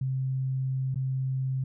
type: tone with dropouts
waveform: sine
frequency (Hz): 131.8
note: C3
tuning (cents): +13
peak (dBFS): -26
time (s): 0.01-1.64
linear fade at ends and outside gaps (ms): 5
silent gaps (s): 0.945-0.957
effects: none